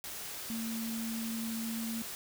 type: tone in noise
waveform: sine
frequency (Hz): 226.6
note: A#3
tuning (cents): -49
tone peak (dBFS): -35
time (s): 0.5-2.02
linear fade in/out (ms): 0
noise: white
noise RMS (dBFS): -42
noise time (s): 0.04-2.15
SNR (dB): +4
effects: none